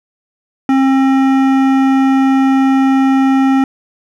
sine tone with hard clipping, 267.7 Hz, C4, 40 cents sharp, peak -10 dBFS, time 0.69-3.64 s, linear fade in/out 2 ms, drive 14 dB, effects none

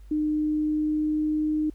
sine tone with pitch glide, 304.1 to 306.4 Hz, D#4 to D#4, -40 to -27 cents, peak -22 dBFS, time 0.11-1.7 s, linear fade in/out 5 ms, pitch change +13 cents, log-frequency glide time 0.3-1.48 s, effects added 50 Hz sine -43 dBFS peak until 1.74 s + pink hiss -65 dBFS RMS until 1.74 s

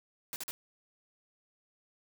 white noise bursts, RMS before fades -39 dBFS, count 3, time 0.33-0.51 s, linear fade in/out 0 ms, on 30 ms, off 45 ms, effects none

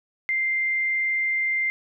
sine tone, 2093 Hz, C7, in tune, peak -21 dBFS, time 0.29-1.7 s, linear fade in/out 0 ms, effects none

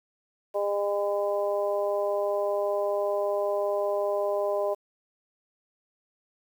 harmonic tone, 202.8 Hz, G#3, 41 cents flat, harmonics 2 / 3 / 4 / 5, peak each -30 / -26 / -36 / -36 dBFS, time 0.54-4.75 s, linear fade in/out 20 ms, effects 9-bit

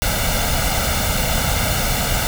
pink noise with comb filter, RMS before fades -19 dBFS, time 0.02-2.27 s, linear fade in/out 0 ms, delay 1.4 ms, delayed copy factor +0.7, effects none

